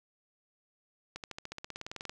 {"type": "accelerating click train", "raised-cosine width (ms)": 0.2, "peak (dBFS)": -23, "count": 17, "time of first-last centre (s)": [1.16, 2.095], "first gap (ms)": 78, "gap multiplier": 0.96, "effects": []}